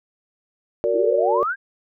sine chord, Gb augmented, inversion none, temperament just, 370 / 462.5 / 578.1 Hz, Gb4 / Bb4 / D5, 0 / -14 / -27 cents, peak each -24 / -21 / -21 dBFS, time 0.84-1.43 s, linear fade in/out 0 ms
sine exponential sweep, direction up, 303.3 to 1661.2 Hz, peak -20 dBFS, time 0.93-1.56 s, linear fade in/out 50 ms
effects none

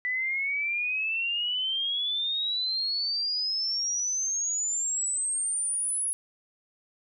sine exponential sweep, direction up, 1975.5 to 10548 Hz, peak -26 dBFS, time 0.05-6.13 s, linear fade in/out 0 ms, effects none

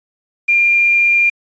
sine tone with quantisation, 2395 Hz, D7, 33 cents sharp, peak -9 dBFS, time 0.48-1.3 s, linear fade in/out 10 ms, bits 6, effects resampled to 16000 Hz

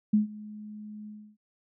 sine tone with ADSR envelope, 211.4 Hz, G#3, 31 cents sharp, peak -17 dBFS, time 0.13-1.37 s, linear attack 9 ms, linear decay 130 ms, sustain -22 dB, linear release 300 ms, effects none

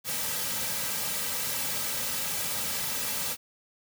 white noise with comb filter, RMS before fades -31 dBFS, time 0.04-3.37 s, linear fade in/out 50 ms, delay 2.8 ms, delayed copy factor -0.7, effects none

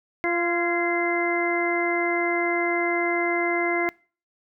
harmonic tone with a mistuned harmonic, 345.5 Hz, F4, 19 cents flat, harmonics 1 / 2 / 3 / 4 / 5 / 6, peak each -25 / -28 / -33 / -35 / -34 / -26 dBFS, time 0.24-3.89 s, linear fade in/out 0 ms, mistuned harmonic 5, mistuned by -53 cents, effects noise-tail reverb RT60 0.4 s tail -25 dB re dry

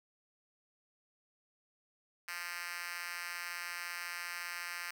5% pulse tone with high-pass filter, 174.5 Hz, F3, 1 cent flat, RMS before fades -42 dBFS, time 2.28-4.91 s, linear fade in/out 2 ms, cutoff 1800 Hz, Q 1.2, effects none

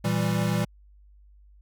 square chord, E diminished, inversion second, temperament equal, 116.54 / 164.81 / 196 Hz, Bb2 / E3 / G3, 0 / 0 / 0 cents, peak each -28 dBFS, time 0.04-0.65 s, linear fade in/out 10 ms, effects added 50 Hz sine -51 dBFS peak until 1.61 s

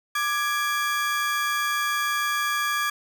35% pulse tone pair together, 1182.6 / 1669 Hz, D6 / G#6, +12 / +8 cents, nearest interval tritone, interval 596 cents, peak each -24 dBFS, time 0.15-2.9 s, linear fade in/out 5 ms, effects none

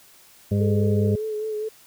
harmonic tone, 101.5 Hz, G#2, 39 cents flat, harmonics 1 / 2 / 4 / 5 / 6, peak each -20 / -23 / -29 / -37 / -35 dBFS, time 0.51-1.16 s, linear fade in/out 10 ms
sine tone with vibrato, 430.6 Hz, A4, 37 cents flat, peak -25 dBFS, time 0.6-1.69 s, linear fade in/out 10 ms, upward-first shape sine, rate 4.9 Hz, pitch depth 32 cents each way
effects white hiss -52 dBFS RMS until 1.86 s

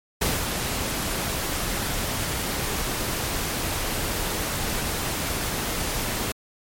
pink noise with ADSR envelope, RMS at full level -22 dBFS, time 0.21-6.32 s, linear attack 10 ms, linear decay 180 ms, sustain -5 dB, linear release 3 ms, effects MP3 64 kbps

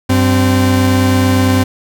40% pulse tone pair together, 95.9 / 258.8 Hz, G2 / C4, -37 / -19 cents, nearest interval octave + perfect fourth, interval 1718 cents, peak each -11 dBFS, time 0.09-1.64 s, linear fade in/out 10 ms, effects none

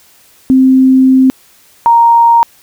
sine tone pair in turn, 261.6 / 932.2 Hz, C4 / A#5, 0 / 0 cents, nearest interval octave + minor seventh, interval 2200 cents, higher second, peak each -3 dBFS, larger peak neither, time 0.5-1.3 / 1.86-2.43 s, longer first, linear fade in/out 0 ms, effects white hiss -45 dBFS RMS until 2.62 s

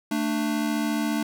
square tone pair together, 222.3 / 296.7 Hz, A3 / D4, +18 / +18 cents, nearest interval perfect fourth, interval 500 cents, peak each -27 dBFS, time 0.11-1.23 s, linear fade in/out 5 ms, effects none

